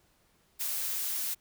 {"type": "noise", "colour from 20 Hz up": "blue", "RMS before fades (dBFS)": -33, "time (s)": [0.59, 1.35], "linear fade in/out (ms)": 20, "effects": ["pink hiss -68 dBFS RMS until 1.4 s"]}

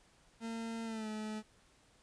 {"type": "tone with pitch glide", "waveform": "40% pulse", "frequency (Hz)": [227.7, 215.3], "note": ["A#3", "A3"], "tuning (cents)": [-40, -37], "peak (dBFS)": -38, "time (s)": [0.4, 1.43], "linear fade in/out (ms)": 50, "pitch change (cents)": -97, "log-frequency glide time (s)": [0.84, 1.08], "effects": ["pink hiss -67 dBFS RMS until 2.02 s", "resampled to 22050 Hz"]}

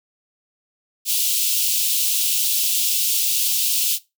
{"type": "high-pass noise", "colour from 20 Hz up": "white", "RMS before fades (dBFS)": -20, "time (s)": [1.05, 3.99], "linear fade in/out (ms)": 50, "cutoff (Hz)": 2700, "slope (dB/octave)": 48, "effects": ["noise-tail reverb RT60 0.2 s tail -17 dB re dry"]}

